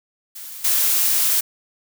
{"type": "noise with level steps", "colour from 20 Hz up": "blue", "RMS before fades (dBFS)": [-35, -18], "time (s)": [0.35, 1.41], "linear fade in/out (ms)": 10, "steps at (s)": 0.64, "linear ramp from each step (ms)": 10, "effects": []}